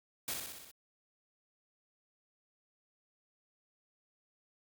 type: noise with echo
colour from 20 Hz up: white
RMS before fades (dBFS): -37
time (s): 0.28-0.34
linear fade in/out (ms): 2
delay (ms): 62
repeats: 6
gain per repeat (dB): -3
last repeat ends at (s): 0.712
effects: Opus 48 kbps